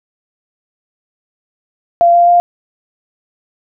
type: tone with pitch steps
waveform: sine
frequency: 688 / 694 / 700 Hz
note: F5 / F5 / F5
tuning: -26 / -11 / +4 cents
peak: -5 dBFS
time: 2.01-2.4 s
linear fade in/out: 0 ms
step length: 130 ms
effects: none